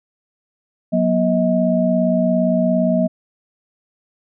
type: tone cluster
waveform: sine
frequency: 182.8 / 240.2 / 635 Hz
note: F#3 / B3 / D#5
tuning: -21 / -48 / +35 cents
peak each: -18 dBFS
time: 0.92-3.08 s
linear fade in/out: 20 ms
effects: none